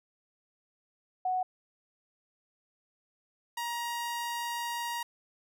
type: tone pair in turn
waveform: sine / sawtooth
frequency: 740 / 945.3 Hz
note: F#5 / A#5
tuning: 0 / +24 cents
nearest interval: major third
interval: 424 cents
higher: second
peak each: -27 / -29 dBFS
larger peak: first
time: 1.25-1.43 / 3.57-5.03 s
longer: second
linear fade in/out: 5 ms
effects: none